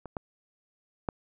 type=clicks; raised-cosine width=1 ms; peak=-26 / -19 / -15 dBFS; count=3; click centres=0.057 / 0.168 / 1.088 s; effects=none